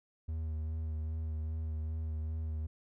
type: tone with vibrato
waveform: triangle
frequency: 78.8 Hz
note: D#2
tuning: 23 cents sharp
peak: -32 dBFS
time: 0.28-2.67 s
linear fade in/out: 10 ms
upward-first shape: sine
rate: 2.5 Hz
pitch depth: 24 cents each way
effects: none